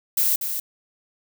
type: noise with echo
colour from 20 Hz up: violet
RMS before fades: -20 dBFS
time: 0.17-0.36 s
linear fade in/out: 5 ms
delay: 240 ms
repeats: 1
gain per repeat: -7 dB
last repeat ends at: 0.6 s
effects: none